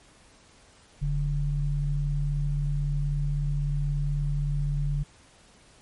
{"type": "tone pair together", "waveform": "sine", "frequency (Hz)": [40.52, 144.3], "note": ["E1", "D3"], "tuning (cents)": [-29, -30], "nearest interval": "octave + minor seventh", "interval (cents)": 2199, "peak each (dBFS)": [-27, -26], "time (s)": [1.01, 5.04], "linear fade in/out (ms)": 20, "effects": ["pink hiss -56 dBFS RMS until 5.81 s", "MP3 48 kbps"]}